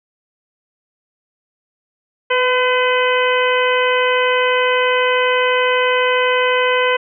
harmonic tone with a mistuned harmonic, 507 Hz, B4, 45 cents sharp, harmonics 1 / 2 / 3 / 4 / 5 / 6, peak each -16 / -19 / -21 / -22 / -23 / -24 dBFS, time 2.3-6.97 s, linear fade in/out 10 ms, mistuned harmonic 1, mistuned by -24 cents, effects none

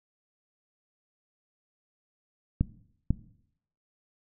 clicks, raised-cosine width 5 ms, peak -11 dBFS, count 2, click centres 2.61 / 3.106 s, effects noise-tail reverb RT60 0.7 s tail -18 dB re dry

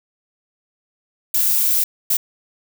violet noise bursts at uneven times, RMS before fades -17 dBFS, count 2, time 1.34-1.84 / 2.1-2.17 s, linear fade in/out 5 ms, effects none

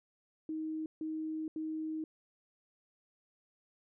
sine tone bursts at uneven times, 314.5 Hz, D#4, 19 cents sharp, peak -35 dBFS, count 3, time 0.49-0.86 / 1.01-1.48 / 1.56-2.04 s, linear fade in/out 2 ms, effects none

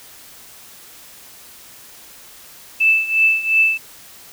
sine tone with tremolo, 2637 Hz, E7, in tune, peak -9 dBFS, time 2.8-3.78 s, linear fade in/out 10 ms, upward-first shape triangle, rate 2.8 Hz, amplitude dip 85%, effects white hiss -42 dBFS RMS until 4.32 s

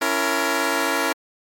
10% pulse chord, A# diminished, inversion first, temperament just, 279.7 / 335.6 / 466.2 Hz, C#4 / E4 / A#4, +16 / +31 / 0 cents, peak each -16 dBFS, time 0.01-1.13 s, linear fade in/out 10 ms, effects MP3 64 kbps

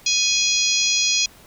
harmonic tone, 830.6 Hz, G#5, in tune, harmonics 3 / 4 / 5 / 6 / 7 / 8, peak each -24 / -24 / -24 / -24 / -24 / -24 dBFS, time 0.06-1.26 s, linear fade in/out 5 ms, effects pink hiss -48 dBFS RMS until 1.46 s

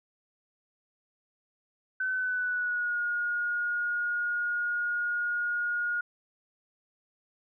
sine tone with pitch glide, 1520 to 1434.7 Hz, F#6 to F6, +46 to +46 cents, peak -27 dBFS, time 2-6.01 s, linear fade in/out 5 ms, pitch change -100 cents, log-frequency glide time 2.12-3 s, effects none

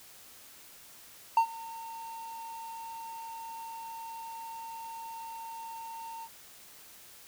triangle tone with ADSR envelope, 911 Hz, A#5, 40 cents flat, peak -16 dBFS, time 1.37-6.29 s, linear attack 3 ms, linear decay 84 ms, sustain -22 dB, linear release 57 ms, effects white hiss -53 dBFS RMS until 7.27 s

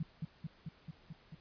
sine tone with echo, 159 Hz, D#3, 38 cents sharp, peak -33 dBFS, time 0-0.03 s, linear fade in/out 5 ms, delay 220 ms, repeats 6, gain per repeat -2 dB, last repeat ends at 1.35 s, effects pink hiss -64 dBFS RMS until 1.4 s + resampled to 11025 Hz

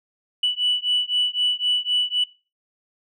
sine beating tone pair, 2960 / 2963.9 Hz, F#7 / F#7, 0 / +2 cents, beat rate 3.9 Hz, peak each -21 / -21 dBFS, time 0.43-2.24 s, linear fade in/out 5 ms, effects noise-tail reverb RT60 0.3 s tail -20 dB re dry + tanh soft clip ceiling -13 dBFS

